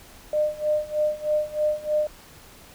sine tone with tremolo, 605 Hz, D#5, 49 cents flat, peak -18 dBFS, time 0.33-2.07 s, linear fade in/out 2 ms, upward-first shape sine, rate 3.2 Hz, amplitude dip 90%, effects pink hiss -48 dBFS RMS until 2.74 s

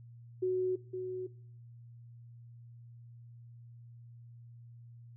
sine tone with echo, 370 Hz, F#4, in tune, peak -28 dBFS, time 0.42-0.76 s, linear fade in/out 10 ms, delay 510 ms, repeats 1, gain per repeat -7 dB, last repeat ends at 1.27 s, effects noise-tail reverb RT60 0.6 s tail -21 dB re dry + added 118 Hz sine -50 dBFS peak until 5.16 s

